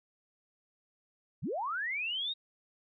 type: linear sweep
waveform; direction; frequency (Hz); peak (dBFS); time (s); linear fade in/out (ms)
sine; up; 82.41 to 3800; -32; 1.42-2.34; 20
effects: none